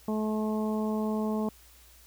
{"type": "harmonic tone", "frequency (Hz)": 215.6, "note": "A3", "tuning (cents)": -35, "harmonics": [1, 2, 3, 4, 5], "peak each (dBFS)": [-28, -34, -38, -40, -42], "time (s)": [0.08, 1.49], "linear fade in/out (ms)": 2, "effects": ["added 60 Hz sine -57 dBFS peak until 2.06 s", "white hiss -57 dBFS RMS until 2.06 s"]}